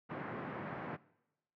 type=band-pass noise; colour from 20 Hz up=pink; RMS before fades=-43 dBFS; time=0.09-0.97 s; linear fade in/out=20 ms; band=130 to 1900 Hz; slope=24 dB/octave; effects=noise-tail reverb RT60 0.9 s tail -21 dB re dry